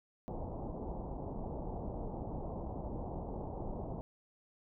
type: low-pass noise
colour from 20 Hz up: pink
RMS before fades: -41 dBFS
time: 0.28-4.01 s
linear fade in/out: 0 ms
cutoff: 910 Hz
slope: 48 dB/octave
effects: none